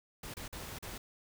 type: noise with dropouts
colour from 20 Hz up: pink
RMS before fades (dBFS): -44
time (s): 0.23-0.98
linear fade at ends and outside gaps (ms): 5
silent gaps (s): 0.34-0.368 / 0.48-0.526 / 0.787-0.825
effects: none